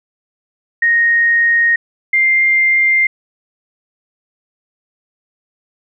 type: tone pair in turn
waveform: sine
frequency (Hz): 1864.7 / 2101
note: A#6 / C7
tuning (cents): 0 / +7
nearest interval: major second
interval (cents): 207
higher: second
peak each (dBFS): -9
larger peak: neither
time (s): 0.82-1.76 / 2.13-3.07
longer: neither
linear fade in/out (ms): 5
effects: none